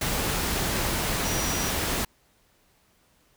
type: tone in noise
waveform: sine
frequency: 5810 Hz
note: F#8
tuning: 32 cents flat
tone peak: -33 dBFS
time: 1.25-1.7 s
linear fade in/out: 5 ms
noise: pink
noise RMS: -27 dBFS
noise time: 0.01-2.05 s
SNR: -9 dB
effects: pink hiss -64 dBFS RMS until 3.36 s